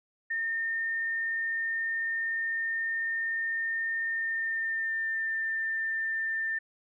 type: tone with pitch glide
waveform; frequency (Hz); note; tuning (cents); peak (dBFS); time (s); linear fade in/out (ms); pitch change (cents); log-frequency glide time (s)
sine; 1819 to 1792.9; A#6 to A6; -43 to +32; -28; 0.3-6.59; 10; -25; 4.09-5.34
effects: none